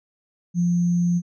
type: tone with sample-and-hold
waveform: sine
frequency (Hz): 174.61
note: F3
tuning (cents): 0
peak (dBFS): -17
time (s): 0.54-1.22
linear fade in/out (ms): 50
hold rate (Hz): 6300
effects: resampled to 16000 Hz